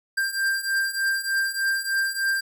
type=beating tone pair; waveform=square; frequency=1583 / 1586.3 Hz; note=G6 / G6; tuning=+17 / +20 cents; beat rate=3.3 Hz; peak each=-28 / -25 dBFS; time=0.17-2.41 s; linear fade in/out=10 ms; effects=none